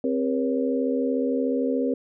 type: tone cluster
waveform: sine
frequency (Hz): 263.7 / 403.4 / 480.5 / 554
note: C4 / G4 / B4 / C#5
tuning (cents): +14 / +50 / -48 / -1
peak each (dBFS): -24 / -31 / -26 / -31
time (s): 0.04-1.94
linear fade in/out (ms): 2
effects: none